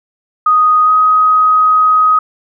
sine tone with pitch glide, 1244.5 to 1258.2 Hz, D#6 to D#6, 0 to +19 cents, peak -6 dBFS, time 0.46-2.19 s, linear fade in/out 5 ms, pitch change +19 cents, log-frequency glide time 0.85-0.9 s, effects none

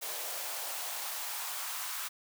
white noise with high-pass filter sweep, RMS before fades -38 dBFS, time 0.01-2.09 s, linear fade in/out 20 ms, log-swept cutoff 530 to 1100 Hz, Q 2.1, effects none

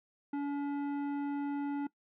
triangle tone with tanh clipping, 285 Hz, C#4, 48 cents sharp, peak -34 dBFS, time 0.33-1.87 s, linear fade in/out 5 ms, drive 16 dB, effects noise-tail reverb RT60 0.1 s tail -20 dB re dry

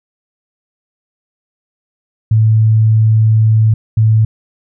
sine tone bursts at uneven times, 110 Hz, A2, in tune, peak -6 dBFS, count 2, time 2.31-3.74 / 3.97-4.25 s, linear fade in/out 5 ms, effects none

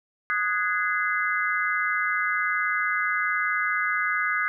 sine chord, Ab dominant seventh, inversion second, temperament equal with one note detuned, 1244.5 / 1480 / 1661.2 / 2055 Hz, Eb6 / Gb6 / Ab6 / C7, 0 / 0 / 0 / -32 cents, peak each -28 dBFS, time 0.3-4.48 s, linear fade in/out 0 ms, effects none

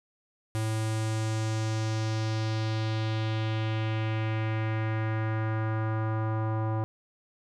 square tone with low-pass filter sweep, 110 Hz, A2, in tune, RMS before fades -29 dBFS, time 0.55-6.84 s, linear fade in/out 0 ms, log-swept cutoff 10000 to 980 Hz, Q 1.9, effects none

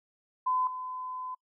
sine tone with level steps, 1016 Hz, B5, 49 cents sharp, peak -25 / -35 dBFS, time 0.46-1.35 s, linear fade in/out 10 ms, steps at 0.67 s, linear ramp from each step 2 ms, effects noise-tail reverb RT60 0.1 s tail -26 dB re dry

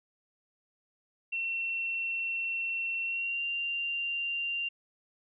sine tone with pitch glide, 2712 to 2779 Hz, E7 to F7, +49 to -9 cents, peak -30 dBFS, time 1.32-4.69 s, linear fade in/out 10 ms, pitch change +42 cents, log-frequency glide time 3.03-3.43 s, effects none

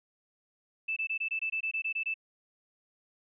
sine tone bursts, 2637 Hz, E7, in tune, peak -29 dBFS, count 12, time 0.88-2.142 s, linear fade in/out 10 ms, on 85 ms, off 22 ms, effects none

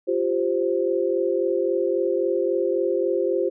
sine chord, F suspended second, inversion none, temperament just, 349.2 / 392.9 / 523.8 Hz, F4 / G4 / C5, 0 / +4 / +2 cents, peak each -24 dBFS, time 0.07-3.5 s, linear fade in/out 20 ms, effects none

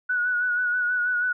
sine tone with vibrato, 1469 Hz, F#6, 13 cents flat, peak -21 dBFS, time 0.09-1.33 s, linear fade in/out 10 ms, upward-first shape sine, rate 6.2 Hz, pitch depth 34 cents each way, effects none

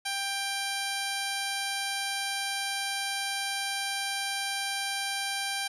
10% pulse tone with low-pass filter, 790 Hz, G5, 13 cents sharp, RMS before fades -32 dBFS, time 0.05-5.68 s, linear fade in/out 10 ms, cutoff 8900 Hz, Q 3.6, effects none

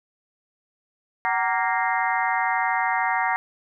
harmonic tone with a mistuned harmonic, 232.8 Hz, A#3, 2 cents flat, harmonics 3 / 4 / 5 / 6 / 7 / 8 / 9, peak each -26 / -25 / -30 / -32 / -32 / -28 / -30 dBFS, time 1.25-3.36 s, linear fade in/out 0 ms, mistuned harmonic 3, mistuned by +130 cents, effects none

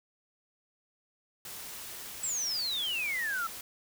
white noise, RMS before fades -43 dBFS, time 1.45-3.61 s, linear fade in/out 2 ms
sine exponential sweep, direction down, 7902 to 1301 Hz, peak -30 dBFS, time 2.23-3.47 s, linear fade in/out 5 ms
effects none

